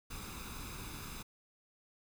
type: noise with comb filter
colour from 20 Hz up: pink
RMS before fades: -45 dBFS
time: 0.1-1.23 s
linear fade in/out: 10 ms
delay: 0.8 ms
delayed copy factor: +0.65
effects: none